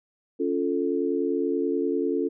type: chord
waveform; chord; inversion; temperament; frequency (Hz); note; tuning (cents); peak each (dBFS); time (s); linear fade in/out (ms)
sine; Db augmented; none; equal with one note detuned; 279.4 / 349.2 / 440; Db4 / F4 / A4; +14 / 0 / 0; -27; 0.39-2.29; 20
effects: none